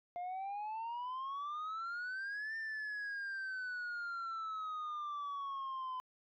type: exponential two-way sweep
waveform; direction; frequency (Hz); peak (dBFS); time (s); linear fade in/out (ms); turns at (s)
sine; up then down; 698.5 to 1800 to 1014; -36; 0.16-6; 0; 2.56
effects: tanh soft clip ceiling -38 dBFS